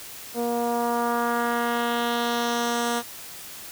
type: tone with low-pass filter sweep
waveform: 10% pulse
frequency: 236.9 Hz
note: A#3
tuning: 28 cents sharp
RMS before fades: -25 dBFS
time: 0.34-3.03 s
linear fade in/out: 50 ms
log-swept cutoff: 530 to 10000 Hz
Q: 1.4
effects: white hiss -40 dBFS RMS until 3.71 s